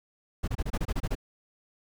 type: noise bursts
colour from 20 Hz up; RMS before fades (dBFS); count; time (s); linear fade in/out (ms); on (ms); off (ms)
brown; -28; 10; 0.43-1.153; 10; 48; 27
effects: none